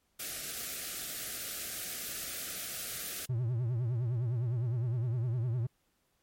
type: band-stop noise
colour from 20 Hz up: white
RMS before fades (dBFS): -39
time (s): 0.19-3.26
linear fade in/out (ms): 10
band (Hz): 760 to 1200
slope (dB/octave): 96
type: tone with vibrato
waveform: triangle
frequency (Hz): 120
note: B2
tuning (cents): -49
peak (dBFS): -27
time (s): 3.29-5.67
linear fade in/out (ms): 10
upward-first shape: triangle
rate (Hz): 9.8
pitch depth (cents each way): 160
effects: pink hiss -75 dBFS RMS until 6.22 s + MP3 64 kbps

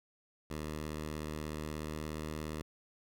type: tone with pitch glide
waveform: 10% pulse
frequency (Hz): 76.6 to 77.22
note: D#2 to D#2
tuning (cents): -27 to -13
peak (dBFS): -30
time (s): 0.5-2.62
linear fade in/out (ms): 5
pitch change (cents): +14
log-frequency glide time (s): 1.67-2.15
effects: none

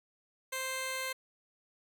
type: tone pair together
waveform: 10% pulse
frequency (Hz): 523.3 / 2093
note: C5 / C7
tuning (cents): 0 / 0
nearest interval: 2 octaves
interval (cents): 2400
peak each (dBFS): -28 / -32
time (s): 0.52-1.13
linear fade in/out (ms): 10
effects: none

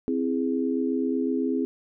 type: chord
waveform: sine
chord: C augmented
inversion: none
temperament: equal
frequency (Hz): 261.6 / 329.6 / 415.3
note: C4 / E4 / G#4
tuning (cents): 0 / 0 / 0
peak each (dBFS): -25 / -29 / -29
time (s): 0.08-1.65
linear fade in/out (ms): 0
effects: none

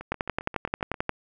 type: two click trains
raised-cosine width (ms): 0.5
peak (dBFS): -10 / -23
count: 12 / 8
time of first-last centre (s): 0.12-1.093 / 0.01-0.942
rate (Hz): 11.3 / 7.51
effects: none

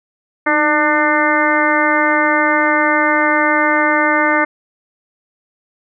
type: harmonic tone with a mistuned harmonic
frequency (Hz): 299.4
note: D4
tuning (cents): +33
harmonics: 1 / 2 / 3 / 4 / 5 / 6 / 7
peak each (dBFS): -19 / -19 / -19 / -19 / -19 / -19 / -19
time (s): 0.46-4.45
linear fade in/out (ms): 10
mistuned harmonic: 1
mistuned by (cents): +54
effects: none

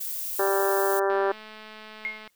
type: noise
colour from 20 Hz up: violet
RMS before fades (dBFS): -32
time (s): 0-1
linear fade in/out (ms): 10
type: harmonic tone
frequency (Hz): 196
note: G3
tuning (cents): 0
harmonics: 2 / 3 / 4 / 5 / 6 / 7 / 8 / 9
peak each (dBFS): -24 / -28 / -30 / -32 / -34 / -35 / -36 / -37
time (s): 0.39-1.32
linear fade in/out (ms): 5
type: click train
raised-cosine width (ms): 0.3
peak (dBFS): -28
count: 255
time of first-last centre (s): 1.1-2.276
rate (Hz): 216
type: tone with exponential decay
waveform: sine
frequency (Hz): 2144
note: C7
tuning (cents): +42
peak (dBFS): -24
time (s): 2.05-2.3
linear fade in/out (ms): 0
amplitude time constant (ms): 53
effects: white hiss -69 dBFS RMS until 2.35 s

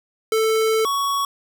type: tone pair in turn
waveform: square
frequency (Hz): 441.6 / 1117.3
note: A4 / C#6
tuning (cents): +6 / +13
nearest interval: octave + major third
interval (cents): 1607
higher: second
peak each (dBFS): -17 / -20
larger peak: first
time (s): 0.32-0.85 / 0.85-1.25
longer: first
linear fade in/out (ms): 2
effects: none

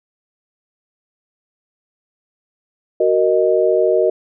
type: chord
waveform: sine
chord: D# minor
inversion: first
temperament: just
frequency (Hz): 373.4 / 466.7 / 622.3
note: F#4 / A#4 / D#5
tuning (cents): +16 / +2 / 0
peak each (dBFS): -16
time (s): 3-4.1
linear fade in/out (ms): 5
effects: none

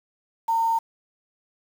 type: tone with quantisation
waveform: sine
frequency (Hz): 912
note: A#5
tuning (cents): -38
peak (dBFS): -19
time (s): 0.48-0.79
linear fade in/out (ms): 10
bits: 7
effects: none

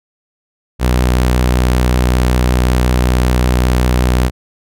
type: tone with vibrato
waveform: sawtooth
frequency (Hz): 62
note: B1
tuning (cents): +7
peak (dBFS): -6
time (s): 0.79-4.31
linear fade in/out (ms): 50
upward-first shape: triangle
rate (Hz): 5.3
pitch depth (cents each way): 14
effects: none

